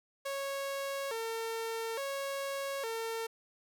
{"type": "tone with vibrato", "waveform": "sawtooth", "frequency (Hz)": 500, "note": "B4", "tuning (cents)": 21, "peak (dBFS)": -31, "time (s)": [0.25, 3.27], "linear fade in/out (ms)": 10, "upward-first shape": "square", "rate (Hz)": 0.58, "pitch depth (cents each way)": 170, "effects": []}